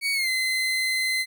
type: tone with pitch glide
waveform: 30% pulse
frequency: 2240 to 2054 Hz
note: C#7 to C7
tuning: +18 to -33 cents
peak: -20 dBFS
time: 0.01-1.26 s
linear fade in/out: 50 ms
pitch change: -151 cents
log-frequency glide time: 0.13-0.29 s
effects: none